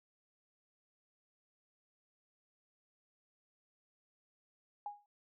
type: tone with exponential decay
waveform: sine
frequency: 823 Hz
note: G#5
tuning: 16 cents flat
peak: -36 dBFS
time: 4.86-5.06 s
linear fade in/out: 2 ms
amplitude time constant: 42 ms
effects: noise-tail reverb RT60 0.1 s tail -25 dB re dry